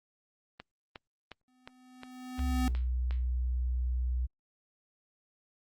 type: click train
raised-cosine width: 0.3 ms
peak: -27 dBFS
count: 8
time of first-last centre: 0.6-3.109 s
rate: 2.79 Hz
type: tone with exponential growth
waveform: square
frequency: 253.7 Hz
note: B3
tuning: 47 cents sharp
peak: -29 dBFS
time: 1.48-2.68 s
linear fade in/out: 0 ms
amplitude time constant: 260 ms
type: tone with pitch glide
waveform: sine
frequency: 68.7 to 61.92 Hz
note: C#2 to B1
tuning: -15 to +5 cents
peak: -28 dBFS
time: 2.38-4.27 s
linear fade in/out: 20 ms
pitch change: -180 cents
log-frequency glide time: 2.49-2.7 s
effects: Opus 32 kbps